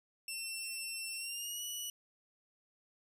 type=tone with pitch glide; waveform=15% pulse; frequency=2698 to 2942 Hz; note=E7 to F#7; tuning=+40 to -11 cents; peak=-32 dBFS; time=0.28-1.9 s; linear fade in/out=2 ms; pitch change=+149 cents; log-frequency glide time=1.15-1.64 s; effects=none